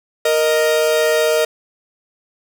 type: tone pair together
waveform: 45% pulse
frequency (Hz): 466.2 / 622.3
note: A#4 / D#5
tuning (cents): 0 / 0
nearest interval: perfect fourth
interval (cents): 500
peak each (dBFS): -16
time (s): 0.25-1.45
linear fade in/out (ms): 5
effects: none